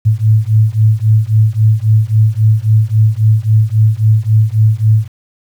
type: beating tone pair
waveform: sine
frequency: 107.2 / 110.9 Hz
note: A2 / A2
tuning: -45 / +14 cents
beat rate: 3.7 Hz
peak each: -10 dBFS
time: 0.05-5.08 s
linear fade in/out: 20 ms
effects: 7-bit